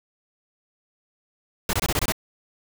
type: noise bursts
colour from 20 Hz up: pink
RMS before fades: -23 dBFS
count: 7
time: 1.69-2.122 s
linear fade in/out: 2 ms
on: 42 ms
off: 23 ms
effects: none